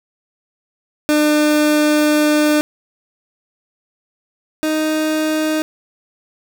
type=tone pair in turn; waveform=30% pulse; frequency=300.7 / 310.8 Hz; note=D4 / D#4; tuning=+41 / -2 cents; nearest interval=minor second; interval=57 cents; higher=second; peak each=-9 / -13 dBFS; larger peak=first; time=1.09-2.61 / 4.63-5.62 s; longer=first; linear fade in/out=0 ms; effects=none